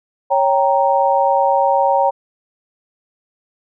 sine chord, G diminished, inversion second, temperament equal, 554.4 / 784 / 932.3 Hz, Db5 / G5 / Bb5, 0 / 0 / 0 cents, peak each -16 dBFS, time 0.3-2.11 s, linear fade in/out 20 ms, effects none

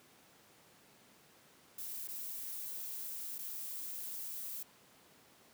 violet noise with dropouts, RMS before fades -43 dBFS, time 1.78-4.63 s, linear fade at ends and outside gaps 5 ms, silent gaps 2.075-2.085 / 3.383-3.388 s, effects pink hiss -63 dBFS RMS until 5.53 s + high-pass 150 Hz 12 dB/octave

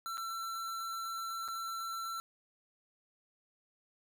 square tone with dropouts, 1346 Hz, E6, 36 cents sharp, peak -38 dBFS, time 0.06-2.2 s, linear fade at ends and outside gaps 0 ms, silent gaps 0.172-0.179 / 1.479-1.485 s, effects none

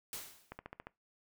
white noise with exponential decay, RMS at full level -40 dBFS, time 0.13-0.58 s, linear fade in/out 1 ms, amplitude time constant 96 ms
click train, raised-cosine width 0.5 ms, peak -29 dBFS, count 6, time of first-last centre 0.52-0.87 s, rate 14.3 Hz
effects noise-tail reverb RT60 0.2 s tail -21 dB re dry

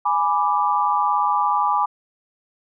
sine chord, G# diminished, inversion none, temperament equal, 830.6 / 987.8 / 1174.7 Hz, G#5 / B5 / D6, 0 / 0 / 0 cents, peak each -21 dBFS, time 0.05-1.86 s, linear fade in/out 10 ms, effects none

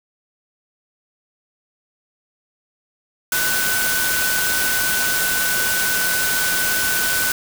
sine tone in noise, 1502 Hz, F#6, 26 cents sharp, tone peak -21 dBFS, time 3.32-7.32 s, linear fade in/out 2 ms, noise white, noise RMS -21 dBFS, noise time 3.32-7.32 s, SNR -3 dB, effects none

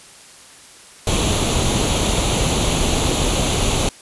pink noise with comb filter, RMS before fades -18 dBFS, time 1.07-3.89 s, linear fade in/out 2 ms, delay 0.29 ms, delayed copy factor +0.6, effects white hiss -43 dBFS RMS until 4.01 s + resampled to 24000 Hz

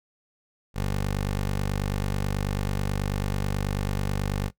15% pulse tone, 49.2 Hz, G1, 7 cents sharp, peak -19 dBFS, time 0.74-4.51 s, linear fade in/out 50 ms, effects noise-tail reverb RT60 0.1 s tail -18 dB re dry

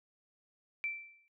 sine tone with exponential decay, 2338 Hz, D7, 8 cents flat, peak -31 dBFS, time 0.84-1.28 s, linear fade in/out 0 ms, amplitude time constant 94 ms, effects noise-tail reverb RT60 0.1 s tail -26 dB re dry

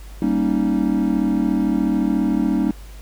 triangle chord, Eb dominant seventh, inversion first, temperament equal, 196 / 233.1 / 277.2 / 311.1 Hz, G3 / Bb3 / Db4 / Eb4, 0 / 0 / 0 / 0 cents, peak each -20 dBFS, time 0.22-2.71 s, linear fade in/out 2 ms, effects added 50 Hz sine -35 dBFS peak until 3.01 s + pink hiss -47 dBFS RMS until 3.01 s

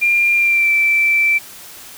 sine tone with pitch glide, 2394 to 2333 Hz, D7 to D7, +33 to -12 cents, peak -11 dBFS, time 0.01-1.39 s, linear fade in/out 20 ms, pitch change -45 cents, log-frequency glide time 0.36-0.71 s, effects white hiss -37 dBFS RMS until 1.97 s

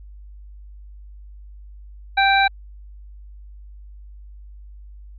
harmonic tone, 784 Hz, G5, in tune, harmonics 1 / 2 / 3 / 5, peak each -16 / -19 / -21 / -23 dBFS, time 2.17-2.48 s, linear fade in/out 10 ms, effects added 50 Hz sine -38 dBFS peak until 5.18 s

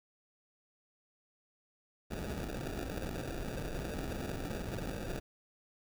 pink noise with sample-and-hold, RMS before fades -39 dBFS, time 2.1-5.2 s, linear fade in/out 20 ms, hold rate 1050 Hz, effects none

